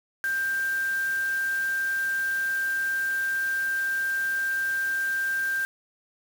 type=tone in noise; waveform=sine; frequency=1575 Hz; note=G6; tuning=8 cents sharp; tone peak=-24 dBFS; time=0.24-5.65 s; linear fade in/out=0 ms; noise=white; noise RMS=-42 dBFS; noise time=0.24-5.65 s; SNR=+15 dB; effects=none